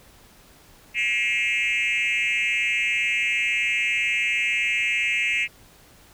sine tone with frequency modulation, 2371 Hz, D7, 16 cents sharp, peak -18 dBFS, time 0.94-5.48 s, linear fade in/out 50 ms, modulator 227 Hz, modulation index 1.6, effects tanh soft clip ceiling -19 dBFS + pink hiss -52 dBFS RMS until 6.13 s

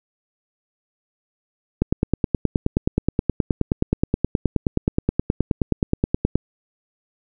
click train, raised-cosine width 3 ms, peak -4 dBFS, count 44, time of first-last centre 1.82-6.356 s, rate 9.48 Hz, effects none

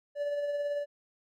triangle tone with tremolo, 579 Hz, D5, 25 cents flat, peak -26 dBFS, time 0.15-0.86 s, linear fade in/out 50 ms, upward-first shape triangle, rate 18 Hz, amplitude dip 40%, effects none

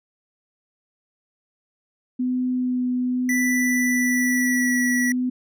sine tone with vibrato, 251.2 Hz, B3, 30 cents sharp, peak -20 dBFS, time 2.19-5.3 s, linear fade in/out 10 ms, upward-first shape sine, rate 1 Hz, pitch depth 10 cents each way
square tone with pitch glide, 1975.5 to 1941.6 Hz, B6 to B6, 0 to -30 cents, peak -22 dBFS, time 3.29-5.12 s, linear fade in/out 2 ms, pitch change -30 cents, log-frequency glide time 3.9-4.71 s
effects none

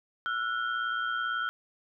sine tone cluster, 1344 / 1462 / 3176 Hz, E6 / F#6 / G7, +33 / -21 / +22 cents, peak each -32 / -31 / -40 dBFS, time 0.26-1.49 s, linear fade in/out 0 ms, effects none

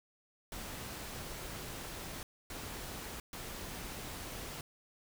pink noise bursts at uneven times, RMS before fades -44 dBFS, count 3, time 0.52-2.23 / 2.5-3.2 / 3.33-4.61 s, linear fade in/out 2 ms, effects none

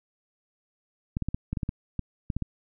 clicks, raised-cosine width 5 ms, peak -16 dBFS, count 12, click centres 1.169 / 1.223 / 1.286 / 1.345 / 1.53 / 1.572 / 1.632 / 1.691 / 1.993 / 2.302 / 2.366 / 2.423 s, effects none

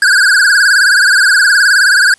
square tone with vibrato, 1550 Hz, G6, 20 cents flat, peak -6 dBFS, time 0.02-2.14 s, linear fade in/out 2 ms, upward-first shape triangle, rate 19 Hz, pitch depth 150 cents each way, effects white hiss -48 dBFS RMS until 2.18 s + resampled to 24000 Hz

